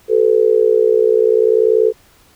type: tone with amplitude modulation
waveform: sine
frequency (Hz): 440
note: A4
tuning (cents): 0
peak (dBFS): -5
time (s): 0.08-1.93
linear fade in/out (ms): 50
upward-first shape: sine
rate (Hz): 60.5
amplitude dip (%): 95
effects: pink hiss -50 dBFS RMS until 2.35 s